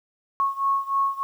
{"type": "beating tone pair", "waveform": "sine", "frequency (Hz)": [1097, 1100.3], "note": ["C#6", "C#6"], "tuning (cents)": [-18, -13], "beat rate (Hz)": 3.3, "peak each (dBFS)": [-23, -25], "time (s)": [0.4, 1.23], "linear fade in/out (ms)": 0, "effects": ["9-bit"]}